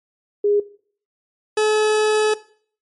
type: tone pair in turn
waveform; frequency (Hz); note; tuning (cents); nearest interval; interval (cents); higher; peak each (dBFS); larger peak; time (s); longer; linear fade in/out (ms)
sine / 40% pulse; 411.2 / 428.5; G#4 / A4; -17 / -46; minor second; 71; second; -14; neither; 0.44-0.6 / 1.57-2.34; second; 5
effects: noise-tail reverb RT60 0.5 s tail -18 dB re dry + MP3 48 kbps